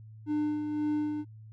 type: tone with tremolo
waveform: triangle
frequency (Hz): 300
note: D4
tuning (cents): +37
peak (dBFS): -24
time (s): 0.26-1.25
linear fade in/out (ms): 50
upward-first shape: sine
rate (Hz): 1.9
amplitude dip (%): 45
effects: added 109 Hz sine -46 dBFS peak until 1.52 s